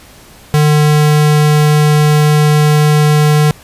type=tone; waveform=square; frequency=150.3 Hz; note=D3; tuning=40 cents sharp; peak=-7 dBFS; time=0.54-3.51 s; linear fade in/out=0 ms; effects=pink hiss -39 dBFS RMS until 3.63 s + resampled to 32000 Hz